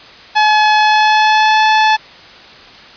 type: tone with pitch glide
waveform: sawtooth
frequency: 853 to 866.9 Hz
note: G#5 to A5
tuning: +46 to -26 cents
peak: -4 dBFS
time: 0.35-1.97 s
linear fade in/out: 20 ms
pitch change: +28 cents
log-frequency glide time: 0.8-1.64 s
effects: white hiss -37 dBFS RMS until 2.96 s + resampled to 11025 Hz